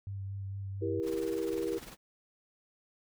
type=tone with vibrato; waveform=sine; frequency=98 Hz; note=G2; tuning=in tune; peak=-36 dBFS; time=0.07-1 s; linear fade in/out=0 ms; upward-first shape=sine; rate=4.4 Hz; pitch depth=17 cents each way
type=chord; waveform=sine; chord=E diminished; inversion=none; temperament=just; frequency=329.6 / 395.6 / 474.7 Hz; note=E4 / G4 / Bb4; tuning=0 / +16 / +31 cents; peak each=-35 dBFS; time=0.81-1.79 s; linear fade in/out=20 ms
type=noise with tremolo; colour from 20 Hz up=pink; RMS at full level=-45 dBFS; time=1.02-1.97 s; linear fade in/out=50 ms; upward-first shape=triangle; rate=20 Hz; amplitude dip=70%
effects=none